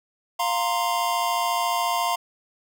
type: chord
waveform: square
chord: F suspended fourth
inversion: none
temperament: equal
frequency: 698.5 / 932.3 / 1046.5 Hz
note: F5 / Bb5 / C6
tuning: 0 / 0 / 0 cents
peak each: -27 dBFS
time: 0.39-2.16 s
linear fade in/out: 10 ms
effects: none